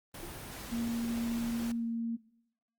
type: noise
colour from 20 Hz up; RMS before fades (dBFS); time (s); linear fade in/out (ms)
pink; -44; 0.14-1.72; 5
type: tone with exponential decay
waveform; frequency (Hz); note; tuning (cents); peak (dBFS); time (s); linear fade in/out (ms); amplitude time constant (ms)
sine; 343.6; F4; -28; -37; 0.23-0.33; 2; 21
type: tone with pitch glide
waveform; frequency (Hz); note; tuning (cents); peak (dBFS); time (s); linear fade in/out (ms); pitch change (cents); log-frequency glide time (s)
sine; 233 to 230.7; A#3 to A#3; -1 to -18; -31; 0.71-2.17; 20; -17; 1.77-1.84
effects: noise-tail reverb RT60 0.8 s tail -21 dB re dry + Opus 32 kbps